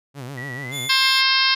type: tone with vibrato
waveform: sawtooth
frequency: 131.8 Hz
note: C3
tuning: 13 cents sharp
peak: -27 dBFS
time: 0.14-0.9 s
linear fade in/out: 50 ms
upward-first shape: sine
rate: 7 Hz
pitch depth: 150 cents each way
type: tone with pitch glide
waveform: sine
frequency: 1938 to 2113 Hz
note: B6 to C7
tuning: -33 to +16 cents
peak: -31 dBFS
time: 0.37-1.25 s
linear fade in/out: 10 ms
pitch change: +149 cents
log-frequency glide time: 0.6-0.75 s
type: tone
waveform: sawtooth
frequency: 3477 Hz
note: A7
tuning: 21 cents flat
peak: -24 dBFS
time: 0.71-1.23 s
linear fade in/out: 50 ms
type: harmonic tone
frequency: 530 Hz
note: C5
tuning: 22 cents sharp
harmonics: 2 / 3 / 4 / 5 / 6 / 7 / 8 / 9 / 10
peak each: -24 / -24 / -24 / -24 / -24 / -24 / -24 / -24 / -24 dBFS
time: 0.89-1.55 s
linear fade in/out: 10 ms
effects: resampled to 32000 Hz